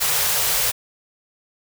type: band-stop noise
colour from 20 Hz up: white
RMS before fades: -20 dBFS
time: 0-0.72 s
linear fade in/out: 20 ms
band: 180 to 390 Hz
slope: 96 dB/octave
effects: none